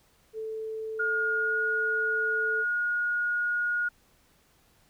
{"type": "tone", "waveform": "sine", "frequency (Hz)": 440, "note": "A4", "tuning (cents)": 0, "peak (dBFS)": -32, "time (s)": [0.33, 2.65], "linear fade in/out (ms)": 50}
{"type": "tone with pitch glide", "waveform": "sine", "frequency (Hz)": [1426, 1440.1], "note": ["F6", "F#6"], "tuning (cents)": [36, -47], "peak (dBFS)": -25, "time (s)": [0.99, 3.89], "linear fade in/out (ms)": 10, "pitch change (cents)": 17, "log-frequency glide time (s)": [1.37, 1.57]}
{"effects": ["pink hiss -64 dBFS RMS until 4.89 s"]}